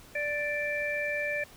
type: harmonic tone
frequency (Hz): 587.3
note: D5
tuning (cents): 0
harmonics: 1 / 3 / 4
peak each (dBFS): -33 / -33 / -33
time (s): 0.15-1.44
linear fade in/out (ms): 5
effects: pink hiss -53 dBFS RMS until 1.56 s